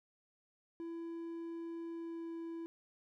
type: tone with pitch glide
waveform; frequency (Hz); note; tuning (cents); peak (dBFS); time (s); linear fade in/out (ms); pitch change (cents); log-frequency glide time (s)
triangle; 334 to 332.1; E4 to E4; +23 to +13; -39; 0.8-2.66; 0; -10; 1.9-2.32
effects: none